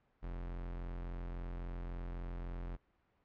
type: tone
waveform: 45% pulse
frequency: 43.65 Hz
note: F1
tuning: in tune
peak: -40 dBFS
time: 0.22-2.77 s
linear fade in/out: 20 ms
effects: pink hiss -75 dBFS RMS until 3.24 s + low-pass 2000 Hz 12 dB/octave